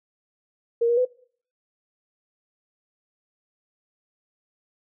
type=tone with pitch steps; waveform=sine; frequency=467.2 / 474.4 / 502 Hz; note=A#4 / A#4 / B4; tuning=+4 / +30 / +28 cents; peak=-17 dBFS; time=0.81-1.053 s; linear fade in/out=10 ms; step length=81 ms; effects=noise-tail reverb RT60 0.5 s tail -21 dB re dry